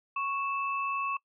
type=tone pair together; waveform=sine; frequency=1106 / 2631 Hz; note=C#6 / E7; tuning=-4 / -4 cents; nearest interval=octave + minor third; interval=1500 cents; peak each=-30 / -35 dBFS; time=0.16-1.17 s; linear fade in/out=5 ms; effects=noise-tail reverb RT60 0.1 s tail -23 dB re dry